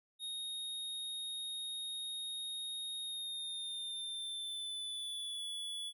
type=tone with pitch glide; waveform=square; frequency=3729 to 3420 Hz; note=A#7 to A7; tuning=0 to -50 cents; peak=-40 dBFS; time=0.19-5.93 s; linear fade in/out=50 ms; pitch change=-150 cents; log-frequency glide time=3.01-5.41 s; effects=none